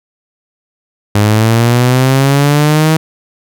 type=linear sweep; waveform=sawtooth; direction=up; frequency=102.1 to 160 Hz; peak=-3 dBFS; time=1.15-2.97 s; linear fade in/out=5 ms; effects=none